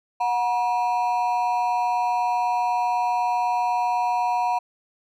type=ring-modulated tone; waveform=triangle; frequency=844 Hz; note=G#5; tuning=28 cents sharp; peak=-15 dBFS; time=0.2-4.59 s; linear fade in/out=10 ms; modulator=114 Hz; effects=none